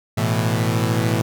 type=chord; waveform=sawtooth; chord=A suspended second; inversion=none; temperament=equal; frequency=110 / 123.47 / 164.81 Hz; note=A2 / B2 / E3; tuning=0 / 0 / 0 cents; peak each=-16 / -19 / -20 dBFS; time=0.17-1.22 s; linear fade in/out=10 ms; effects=none